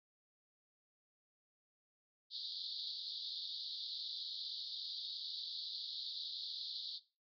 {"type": "band-pass noise", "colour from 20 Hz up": "white", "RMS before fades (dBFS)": -45, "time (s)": [2.3, 7], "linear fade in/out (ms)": 50, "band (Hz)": [3500, 4700], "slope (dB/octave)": 96, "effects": ["noise-tail reverb RT60 0.3 s tail -17 dB re dry"]}